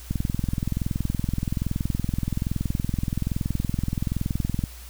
click train, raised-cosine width 5 ms, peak -12 dBFS, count 97, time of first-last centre 0.11-4.638 s, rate 21.2 Hz, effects added 60 Hz sine -40 dBFS peak until 4.89 s + white hiss -46 dBFS RMS until 4.89 s

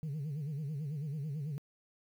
sine tone with vibrato, 147.6 Hz, D3, 9 cents sharp, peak -33 dBFS, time 0.03-1.58 s, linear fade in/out 0 ms, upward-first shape sine, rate 9.1 Hz, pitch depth 140 cents each way, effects tanh soft clip ceiling -34 dBFS + 11-bit

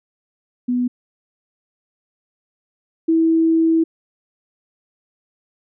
sine tone pair in turn, 246.9 / 325.8 Hz, B3 / E4, 0 / -20 cents, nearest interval perfect fourth, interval 480 cents, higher second, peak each -16 / -12 dBFS, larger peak second, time 0.68-0.88 / 3.08-3.84 s, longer second, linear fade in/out 10 ms, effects none

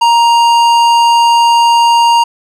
sine tone with tanh clipping, 936 Hz, A#5, 7 cents sharp, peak -7 dBFS, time 0.01-2.24 s, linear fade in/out 10 ms, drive 15 dB, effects none

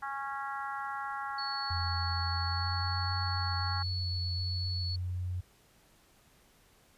harmonic tone, 275.5 Hz, C#4, 11 cents flat, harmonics 3 / 4 / 5 / 6 / 7, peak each -39 / -40 / -40 / -44 / -49 dBFS, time 0.02-3.83 s, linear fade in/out 10 ms
sine tone, 4414 Hz, C#8, 8 cents flat, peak -36 dBFS, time 1.38-4.96 s, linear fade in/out 5 ms
sine tone with pitch glide, 85.7 to 89.86 Hz, F2 to F2, -32 to +50 cents, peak -32 dBFS, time 1.7-5.41 s, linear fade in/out 10 ms, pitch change +82 cents, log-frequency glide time 2.47-2.82 s
effects pink hiss -64 dBFS RMS until 6.97 s + resampled to 32000 Hz

